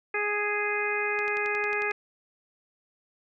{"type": "harmonic tone", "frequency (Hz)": 415.3, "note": "G#4", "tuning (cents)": 0, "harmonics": [1, 2, 3, 4, 5, 6], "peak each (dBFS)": [-31, -36, -36, -32, -32, -32], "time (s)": [0.14, 1.92], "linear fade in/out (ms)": 5}
{"type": "click train", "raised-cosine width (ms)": 0.2, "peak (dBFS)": -24, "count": 9, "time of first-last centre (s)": [1.19, 1.911], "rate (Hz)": 11.1}
{"effects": []}